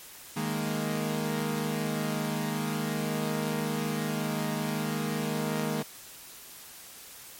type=chord; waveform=sawtooth; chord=D# suspended fourth; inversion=none; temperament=equal; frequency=155.56 / 207.7 / 233.1 Hz; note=D#3 / G#3 / A#3; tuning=0 / 0 / 0 cents; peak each=-29 dBFS; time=0.36-5.83 s; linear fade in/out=10 ms; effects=white hiss -47 dBFS RMS until 7.39 s + MP3 64 kbps